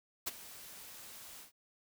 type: noise with ADSR envelope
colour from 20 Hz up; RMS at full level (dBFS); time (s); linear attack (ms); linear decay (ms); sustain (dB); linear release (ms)
white; -34; 0.26-1.52; 17; 22; -17; 120
effects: none